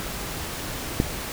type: click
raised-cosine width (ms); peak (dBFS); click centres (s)
3; -6; 1.001
effects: pink hiss -32 dBFS RMS until 1.32 s